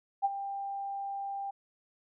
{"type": "tone with ADSR envelope", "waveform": "sine", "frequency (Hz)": 793, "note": "G5", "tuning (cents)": 20, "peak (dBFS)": -22, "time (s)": [0.22, 1.51], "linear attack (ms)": 29, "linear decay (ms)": 31, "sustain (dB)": -12, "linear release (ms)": 10, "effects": []}